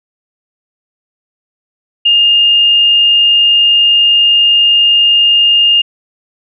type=tone; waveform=sine; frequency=2825 Hz; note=F7; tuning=19 cents sharp; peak=-5 dBFS; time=2.05-5.82 s; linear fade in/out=10 ms; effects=none